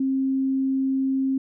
sine tone, 266.9 Hz, C4, 35 cents sharp, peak -20 dBFS, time 0-1.38 s, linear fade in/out 5 ms, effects none

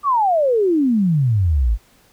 sine exponential sweep, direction down, 1200 to 49.13 Hz, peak -13 dBFS, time 0.03-1.78 s, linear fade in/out 50 ms, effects pink hiss -54 dBFS RMS until 2.12 s

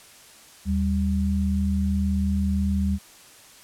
sine tone pair together, 77.78 / 196.14 Hz, D#2 / G3, 0 / +1 cents, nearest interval octave + major third, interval 1601 cents, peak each -23 dBFS, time 0.65-2.99 s, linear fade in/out 50 ms, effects white hiss -49 dBFS RMS until 3.63 s + low-pass 11000 Hz 12 dB/octave

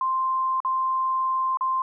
sine tone with dropouts, 1046.5 Hz, C6, in tune, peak -21 dBFS, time 0.01-1.82 s, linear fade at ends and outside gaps 2 ms, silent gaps 0.603-0.648 / 1.572-1.609 s, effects none

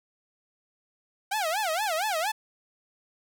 sawtooth tone with vibrato, 740 Hz, F#5, in tune, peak -22 dBFS, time 1.31-2.32 s, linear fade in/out 10 ms, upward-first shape sine, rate 4.3 Hz, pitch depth 290 cents each way, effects none

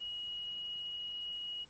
sine tone, 2900 Hz, F#7, 35 cents flat, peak -38 dBFS, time 0-1.65 s, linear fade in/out 20 ms, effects pink hiss -63 dBFS RMS until 1.69 s + MP3 32 kbps

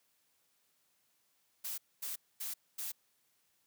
blue noise bursts, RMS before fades -40 dBFS, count 4, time 1.64-2.92 s, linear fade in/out 10 ms, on 140 ms, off 240 ms, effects white hiss -75 dBFS RMS until 3.66 s + high-pass 80 Hz 12 dB/octave

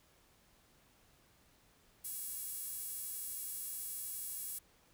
sawtooth tone with high-pass filter, 561 Hz, C#5, 21 cents sharp, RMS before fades -43 dBFS, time 2.04-4.59 s, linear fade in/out 10 ms, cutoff 11000 Hz, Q 1.7, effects pink hiss -68 dBFS RMS until 4.93 s

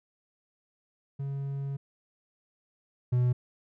triangle tone pair in turn, 138.59 / 123.82 Hz, C#3 / B2, 0 / +5 cents, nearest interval major second, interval 195 cents, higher first, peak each -29 / -20 dBFS, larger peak second, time 1.19-1.77 / 3.12-3.33 s, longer first, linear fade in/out 10 ms, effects none

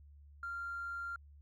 triangle tone with tanh clipping, 1388 Hz, F6, 11 cents flat, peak -38 dBFS, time 0.43-1.16 s, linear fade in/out 2 ms, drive 1 dB, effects added 72 Hz sine -55 dBFS peak until 1.41 s

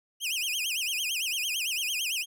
sawtooth tone with vibrato, 2800 Hz, F7, 4 cents sharp, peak -25 dBFS, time 0.2-2.26 s, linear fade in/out 50 ms, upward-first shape sine, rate 8.9 Hz, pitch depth 250 cents each way, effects none

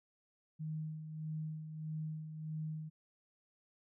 sine tone with tremolo, 156 Hz, D#3, 5 cents sharp, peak -37 dBFS, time 0.59-2.9 s, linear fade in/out 20 ms, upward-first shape sine, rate 1.6 Hz, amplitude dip 55%, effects none

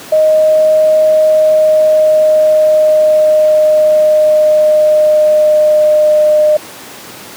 sine tone with pitch glide, 622.3 to 608.1 Hz, D#5 to D#5, 0 to -40 cents, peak -5 dBFS, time 0.12-6.57 s, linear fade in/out 5 ms, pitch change -40 cents, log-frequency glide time 1.15-6.27 s, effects pink hiss -30 dBFS RMS until 7.36 s + high-pass 200 Hz 12 dB/octave

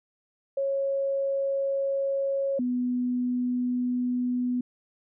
sine tone pair in turn, 549 / 247.7 Hz, C#5 / B3, -17 / +5 cents, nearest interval octave + major second, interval 1378 cents, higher first, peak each -24 dBFS, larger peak neither, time 0.57-2.59 / 2.59-4.61 s, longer neither, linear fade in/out 5 ms, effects none

